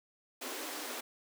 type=high-pass noise; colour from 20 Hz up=pink; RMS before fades=-41 dBFS; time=0.41-1.01 s; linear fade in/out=10 ms; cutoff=250 Hz; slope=96 dB/octave; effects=none